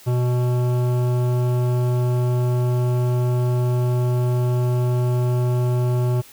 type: tone with hard clipping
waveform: sine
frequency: 123.47 Hz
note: B2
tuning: in tune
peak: -19 dBFS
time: 0.06-6.22 s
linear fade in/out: 20 ms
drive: 14 dB
effects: white hiss -46 dBFS RMS until 6.32 s